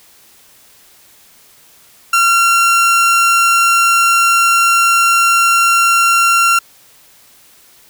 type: tone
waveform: 30% pulse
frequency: 1371 Hz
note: F6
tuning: 32 cents flat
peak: -6 dBFS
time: 2.13-6.59 s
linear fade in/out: 5 ms
effects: white hiss -46 dBFS RMS until 7.89 s